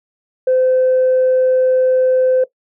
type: tone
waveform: sine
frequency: 514 Hz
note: C5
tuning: 31 cents flat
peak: -9 dBFS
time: 0.47-2.44 s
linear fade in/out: 5 ms
effects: noise-tail reverb RT60 0.1 s tail -17 dB re dry + tanh soft clip ceiling -7 dBFS